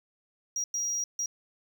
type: tone bursts at uneven times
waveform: triangle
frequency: 5720 Hz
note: F8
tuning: 41 cents sharp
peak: -27 dBFS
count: 3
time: 0.56-0.64 / 0.74-1.04 / 1.19-1.26 s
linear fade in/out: 2 ms
effects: none